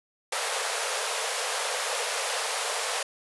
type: band-pass noise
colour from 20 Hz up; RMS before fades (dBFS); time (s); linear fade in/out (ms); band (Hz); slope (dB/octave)
pink; -30; 0.32-3.03; 5; 440 to 11000; 96
effects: none